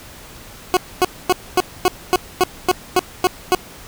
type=tone bursts; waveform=20% pulse; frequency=365.7 Hz; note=F#4; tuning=20 cents flat; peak=-6 dBFS; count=11; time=0.74-3.548 s; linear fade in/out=0 ms; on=28 ms; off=250 ms; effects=pink hiss -39 dBFS RMS until 3.87 s